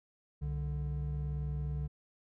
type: tone pair together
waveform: triangle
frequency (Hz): 65.45 / 146.83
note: C2 / D3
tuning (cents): +1 / 0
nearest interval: octave + major second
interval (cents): 1399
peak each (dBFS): -34 / -34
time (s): 0.41-1.88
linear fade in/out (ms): 20
effects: none